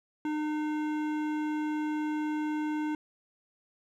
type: tone with hard clipping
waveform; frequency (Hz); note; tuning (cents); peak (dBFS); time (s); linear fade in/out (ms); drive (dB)
sine; 304; D#4; -40; -31; 0.25-2.95; 2; 14
effects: none